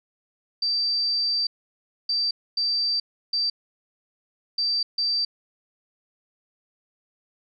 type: tone bursts at uneven times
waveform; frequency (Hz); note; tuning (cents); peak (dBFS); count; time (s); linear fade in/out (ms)
sine; 4665; D8; -12; -21; 6; 0.62-1.47 / 2.09-2.31 / 2.57-3 / 3.33-3.5 / 4.58-4.83 / 4.98-5.25; 5
effects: none